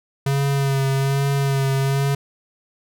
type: tone with vibrato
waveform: square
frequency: 137.5 Hz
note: C#3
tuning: 14 cents flat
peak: -18 dBFS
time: 0.26-2.15 s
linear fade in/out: 5 ms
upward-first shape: sine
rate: 1.2 Hz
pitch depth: 26 cents each way
effects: none